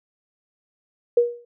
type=tone with exponential decay; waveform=sine; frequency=477.8 Hz; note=A#4; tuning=43 cents sharp; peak=-10 dBFS; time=1.17-1.45 s; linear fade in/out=5 ms; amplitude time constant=59 ms; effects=none